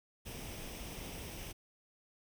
pink noise with comb filter, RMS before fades -45 dBFS, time 0.25-1.53 s, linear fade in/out 20 ms, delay 0.35 ms, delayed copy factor +0.5, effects none

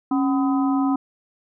harmonic tone with a mistuned harmonic, 252.4 Hz, B3, 38 cents sharp, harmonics 1 / 3 / 4 / 5, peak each -18 / -28 / -30 / -32 dBFS, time 0.11-0.96 s, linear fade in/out 5 ms, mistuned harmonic 1, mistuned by +140 cents, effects none

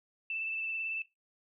sine tone with vibrato, 2649 Hz, E7, 8 cents sharp, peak -33 dBFS, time 0.3-1.02 s, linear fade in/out 2 ms, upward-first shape sine, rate 18 Hz, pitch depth 18 cents each way, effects noise-tail reverb RT60 0.2 s tail -18 dB re dry

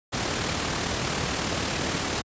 pink noise with amplitude modulation, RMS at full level -25 dBFS, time 0.12-2.22 s, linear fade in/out 20 ms, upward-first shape sine, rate 37.9 Hz, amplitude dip 35%, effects high-pass 80 Hz 12 dB/octave + resampled to 16000 Hz

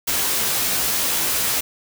white noise with comb filter, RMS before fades -21 dBFS, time 0.07-1.61 s, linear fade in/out 10 ms, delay 15 ms, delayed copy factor +0.65, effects none

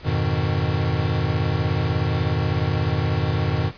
square chord, F half-diminished seventh, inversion none, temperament equal, 87.31 / 103.83 / 123.47 / 155.56 Hz, F2 / Ab2 / Cb3 / Eb3, 0 / 0 / 0 / 0 cents, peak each -26 dBFS, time 0.03-3.72 s, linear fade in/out 50 ms, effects pink hiss -44 dBFS RMS until 3.77 s + resampled to 11025 Hz

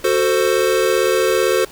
square chord, F# diminished, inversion none, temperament equal with one note detuned, 370 / 445.6 / 523.3 Hz, F#4 / A4 / C5, 0 / +22 / 0 cents, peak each -19 dBFS, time 0.04-1.65 s, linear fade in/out 5 ms, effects pink hiss -41 dBFS RMS until 1.71 s

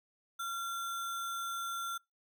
sine tone with sample-and-hold, 1373 Hz, F6, 30 cents flat, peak -35 dBFS, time 0.39-1.98 s, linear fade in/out 10 ms, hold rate 4900 Hz, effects noise-tail reverb RT60 0.2 s tail -25 dB re dry

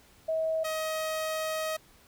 sine / sawtooth tone pair in turn, 641 / 631.1 Hz, E5 / D#5, -49 / +24 cents, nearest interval unison, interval 27 cents, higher first, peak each -26 dBFS, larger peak neither, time 0.28-0.64 / 0.64-1.77 s, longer second, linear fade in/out 10 ms, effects pink hiss -59 dBFS RMS until 2.07 s

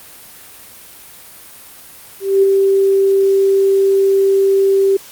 sine tone with ADSR envelope, 390.5 Hz, G4, 7 cents flat, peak -6 dBFS, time 2.2-4.97 s, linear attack 230 ms, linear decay 8 ms, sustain -3 dB, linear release 7 ms, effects white hiss -38 dBFS RMS until 5.11 s + Opus 32 kbps

